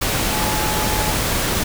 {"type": "tone in noise", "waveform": "sine", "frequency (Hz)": 854, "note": "G#5", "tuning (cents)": 48, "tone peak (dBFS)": -25, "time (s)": [0.32, 1.12], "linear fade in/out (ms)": 10, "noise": "pink", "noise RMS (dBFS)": -20, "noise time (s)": [0.01, 1.64], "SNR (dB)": -8, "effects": []}